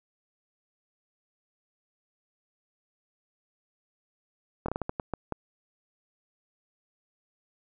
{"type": "slowing click train", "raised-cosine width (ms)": 1, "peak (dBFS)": -16, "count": 9, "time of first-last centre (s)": [4.66, 5.323], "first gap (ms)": 24, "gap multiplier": 1.34, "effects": []}